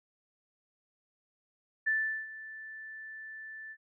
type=tone with ADSR envelope; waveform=sine; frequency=1760 Hz; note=A6; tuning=in tune; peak=-25 dBFS; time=1.86-3.77 s; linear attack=16 ms; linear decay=390 ms; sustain=-17 dB; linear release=57 ms; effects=none